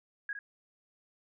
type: tone with echo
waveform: sine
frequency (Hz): 1649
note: G#6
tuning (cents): -13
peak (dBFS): -33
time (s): 0.29-0.33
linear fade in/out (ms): 2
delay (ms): 60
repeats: 1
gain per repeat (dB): -7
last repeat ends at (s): 0.39
effects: none